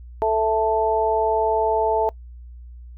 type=harmonic tone; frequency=220 Hz; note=A3; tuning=in tune; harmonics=2 / 3 / 4; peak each=-21 / -22 / -21 dBFS; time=0.22-2.09 s; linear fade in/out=0 ms; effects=noise-tail reverb RT60 0.1 s tail -24 dB re dry + added 60 Hz sine -37 dBFS peak until 2.97 s